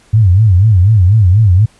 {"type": "tone with vibrato", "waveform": "sine", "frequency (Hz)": 99.5, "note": "G2", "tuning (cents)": 26, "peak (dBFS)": -4, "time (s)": [0.13, 1.66], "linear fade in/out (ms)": 10, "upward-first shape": "sine", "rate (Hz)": 4.1, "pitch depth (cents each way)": 220, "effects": ["pink hiss -48 dBFS RMS until 1.79 s", "resampled to 24000 Hz"]}